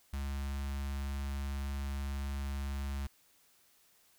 square tone with notch filter, 69.1 Hz, C#2, 5 cents flat, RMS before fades -37 dBFS, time 0.13-3.07 s, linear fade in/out 5 ms, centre 440 Hz, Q 0.8, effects white hiss -67 dBFS RMS until 4.18 s

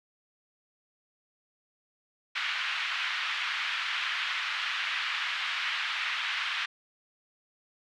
white band-pass noise, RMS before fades -32 dBFS, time 2.35-6.66 s, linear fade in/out 10 ms, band 1200 to 3200 Hz, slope 24 dB/octave, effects none

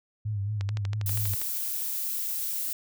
sine tone with vibrato, 102.8 Hz, G#2, 17 cents flat, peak -27 dBFS, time 0.25-1.35 s, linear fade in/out 10 ms, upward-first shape sine, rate 4.5 Hz, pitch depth 76 cents each way
click train, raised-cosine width 0.2 ms, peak -20 dBFS, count 11, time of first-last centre 0.61-1.416 s, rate 12.4 Hz
violet noise, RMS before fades -31 dBFS, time 1.06-2.73 s, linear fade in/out 2 ms
effects none

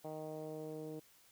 10% pulse tone with low-pass filter sweep, 155.56 Hz, D#3, in tune, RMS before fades -45 dBFS, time 0.04-1 s, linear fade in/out 10 ms, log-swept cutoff 700 to 410 Hz, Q 2.2, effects white hiss -66 dBFS RMS until 1.31 s

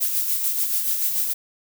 violet noise with tremolo, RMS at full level -21 dBFS, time 0-1.34 s, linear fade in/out 20 ms, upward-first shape sine, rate 6.9 Hz, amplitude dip 45%, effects none

